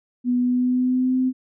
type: tone with pitch glide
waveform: sine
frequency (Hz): 246.6 to 257.2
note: B3 to C4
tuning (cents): -2 to -30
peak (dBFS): -17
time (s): 0.24-1.33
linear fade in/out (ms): 50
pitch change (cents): +72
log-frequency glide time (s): 0.39-1.17
effects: none